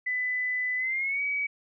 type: tone with pitch glide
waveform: sine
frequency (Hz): 2000 to 2271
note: B6 to C#7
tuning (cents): +21 to +41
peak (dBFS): -26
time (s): 0.06-1.47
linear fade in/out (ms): 10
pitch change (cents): +220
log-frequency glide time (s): 0.77-1.22
effects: none